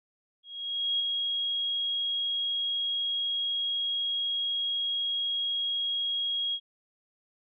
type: tone with ADSR envelope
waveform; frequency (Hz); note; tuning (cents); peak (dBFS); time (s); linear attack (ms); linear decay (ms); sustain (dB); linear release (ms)
sine; 3288; G#7; -18; -24; 0.43-6.6; 570; 4; -3; 62
effects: none